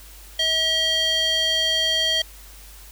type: tone with band-pass filter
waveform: square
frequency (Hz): 642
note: E5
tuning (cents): -46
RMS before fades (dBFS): -21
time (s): 0.39-2.22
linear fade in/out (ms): 5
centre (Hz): 3500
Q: 3.7
effects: added 50 Hz sine -43 dBFS peak until 2.91 s + white hiss -46 dBFS RMS until 2.91 s